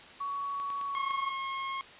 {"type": "tone with pitch glide", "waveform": "sine", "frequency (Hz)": [1122, 1104], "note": ["C#6", "C#6"], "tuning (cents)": [21, -7], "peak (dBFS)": -32, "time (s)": [0.2, 1.31], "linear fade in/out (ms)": 10, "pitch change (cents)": -28, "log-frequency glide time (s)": [0.83, 1.18]}
{"type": "clicks", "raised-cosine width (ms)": 0.2, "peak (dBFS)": -28, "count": 4, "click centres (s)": [0.6, 0.703, 0.813, 1.108]}
{"type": "tone", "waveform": "sawtooth", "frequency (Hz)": 1081, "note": "C#6", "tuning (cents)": -44, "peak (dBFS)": -29, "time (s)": [0.95, 1.81], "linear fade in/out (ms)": 0}
{"effects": ["white hiss -50 dBFS RMS until 1.99 s", "resampled to 8000 Hz"]}